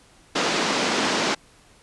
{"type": "band-pass noise", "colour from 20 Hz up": "pink", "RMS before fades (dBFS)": -23, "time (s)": [0.35, 1.35], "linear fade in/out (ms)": 10, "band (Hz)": [210, 6300], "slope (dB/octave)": 24, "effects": ["pink hiss -54 dBFS RMS until 1.82 s", "resampled to 24000 Hz"]}